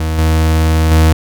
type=tone with level steps; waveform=40% pulse; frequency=79.6 Hz; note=D#2; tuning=40 cents sharp; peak=-13 / -8 / -5 dBFS; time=0-1.13 s; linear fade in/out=5 ms; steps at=0.18 / 0.91 s; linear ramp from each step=5 ms; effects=none

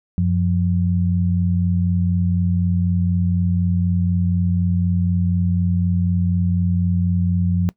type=tone pair together; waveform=sine; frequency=92.5 / 176.54 Hz; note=F#2 / F3; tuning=0 / +19 cents; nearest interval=major seventh; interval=1119 cents; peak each=-18 dBFS; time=0.18-7.69 s; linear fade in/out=0 ms; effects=noise-tail reverb RT60 0.1 s tail -21 dB re dry

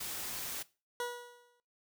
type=noise; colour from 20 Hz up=white; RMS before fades=-40 dBFS; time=0-0.63 s; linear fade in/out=10 ms
type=tone with exponential decay; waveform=20% pulse; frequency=484.4 Hz; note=B4; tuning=34 cents flat; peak=-28 dBFS; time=1-1.6 s; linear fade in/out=1 ms; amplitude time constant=130 ms
effects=noise-tail reverb RT60 0.3 s tail -19 dB re dry

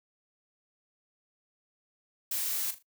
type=noise with echo; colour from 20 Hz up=blue; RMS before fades=-32 dBFS; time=2.31-2.71 s; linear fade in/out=5 ms; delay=39 ms; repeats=3; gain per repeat=-11 dB; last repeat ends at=2.827 s; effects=noise-tail reverb RT60 0.1 s tail -23 dB re dry

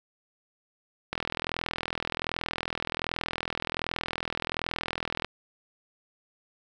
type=click train; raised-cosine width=0.3 ms; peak=-13 dBFS; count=171; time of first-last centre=1.13-5.246 s; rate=41.3 Hz; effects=none

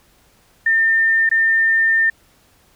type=tone with dropouts; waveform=sine; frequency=1805 Hz; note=A6; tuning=44 cents sharp; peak=-12 dBFS; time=0.66-2.1 s; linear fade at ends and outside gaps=5 ms; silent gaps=1.292-1.313 s; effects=pink hiss -55 dBFS RMS until 2.75 s

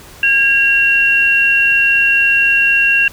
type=tone pair together; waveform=sine; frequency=1627 / 2742 Hz; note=G#6 / F7; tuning=-36 / -32 cents; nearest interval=major sixth; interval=904 cents; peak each=-14 / -10 dBFS; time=0.23-3.08 s; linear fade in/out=2 ms; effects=pink hiss -38 dBFS RMS until 3.12 s

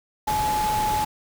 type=tone in noise; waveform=sine; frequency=851 Hz; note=G#5; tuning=42 cents sharp; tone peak=-21 dBFS; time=0.27-1.05 s; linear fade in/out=10 ms; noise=pink; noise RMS=-30 dBFS; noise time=0.27-1.05 s; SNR=+6 dB; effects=none

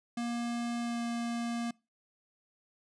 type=tone with pitch glide; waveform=square; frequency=236.7 to 234.9 Hz; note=A#3 to A#3; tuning=+27 to +13 cents; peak=-33 dBFS; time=0.17-1.71 s; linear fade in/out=5 ms; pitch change=-14 cents; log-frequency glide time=0.8-1.02 s; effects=noise-tail reverb RT60 0.3 s tail -25 dB re dry + resampled to 22050 Hz

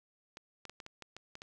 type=clicks; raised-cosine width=0.2 ms; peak=-29 dBFS; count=9; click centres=0.371 / 0.653 / 0.696 / 0.802 / 0.864 / 1.023 / 1.166 / 1.354 / 1.419 s; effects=none

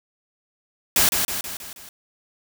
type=noise with echo; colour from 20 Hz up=white; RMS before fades=-17 dBFS; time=0.96-1.09 s; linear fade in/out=2 ms; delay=160 ms; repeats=5; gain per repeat=-5 dB; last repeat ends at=1.89 s; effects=none

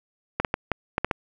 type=clicks; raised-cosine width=0.5 ms; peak=-7 dBFS; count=7; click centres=0.4 / 0.448 / 0.541 / 0.717 / 0.981 / 1.046 / 1.112 s; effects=none

